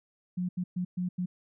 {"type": "tone bursts at uneven times", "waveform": "sine", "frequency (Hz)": 180, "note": "F#3", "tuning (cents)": -47, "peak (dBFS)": -28, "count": 5, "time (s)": [[0.37, 0.49], [0.57, 0.64], [0.76, 0.85], [0.97, 1.09], [1.18, 1.26]], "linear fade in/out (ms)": 10, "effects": []}